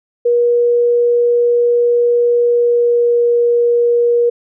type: tone with pitch glide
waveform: sine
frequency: 478.8 to 476 Hz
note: A#4 to A#4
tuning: +46 to +36 cents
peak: -9 dBFS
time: 0.25-4.3 s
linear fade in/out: 10 ms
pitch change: -10 cents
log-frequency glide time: 2.41-3.25 s
effects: none